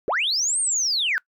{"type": "linear two-way sweep", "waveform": "sine", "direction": "up then down", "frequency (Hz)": [329.6, 8870, 1438], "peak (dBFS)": -19, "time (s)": [0.08, 1.18], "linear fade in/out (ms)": 0, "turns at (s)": 0.6, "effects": ["noise-tail reverb RT60 0.1 s tail -23 dB re dry", "tanh soft clip ceiling -15 dBFS"]}